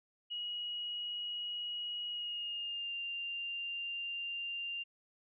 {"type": "tone with pitch glide", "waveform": "sine", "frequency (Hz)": [2901, 2789], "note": ["F#7", "F7"], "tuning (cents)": [-35, -3], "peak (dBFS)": -37, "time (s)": [0.3, 4.84], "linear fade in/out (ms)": 20, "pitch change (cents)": -68, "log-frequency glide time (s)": [2.1, 2.94], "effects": []}